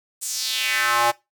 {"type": "tone with high-pass filter sweep", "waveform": "square", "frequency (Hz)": 118.6, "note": "A#2", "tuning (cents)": 30, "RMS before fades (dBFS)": -22, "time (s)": [0.21, 1.12], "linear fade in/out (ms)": 20, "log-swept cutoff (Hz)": [8400, 720], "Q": 2.6, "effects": ["noise-tail reverb RT60 0.2 s tail -19 dB re dry"]}